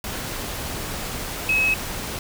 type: tone in noise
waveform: sine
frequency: 2565 Hz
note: E7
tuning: 48 cents flat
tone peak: -17 dBFS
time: 1.49-1.74 s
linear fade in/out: 2 ms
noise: pink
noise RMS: -30 dBFS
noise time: 0.04-2.19 s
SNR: +10 dB
effects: none